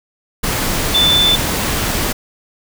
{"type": "tone in noise", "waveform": "sine", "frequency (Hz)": 3520, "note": "A7", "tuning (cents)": 0, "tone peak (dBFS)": -10, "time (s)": [0.94, 1.36], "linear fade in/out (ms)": 10, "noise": "pink", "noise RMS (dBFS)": -18, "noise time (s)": [0.43, 2.13], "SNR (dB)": 5, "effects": []}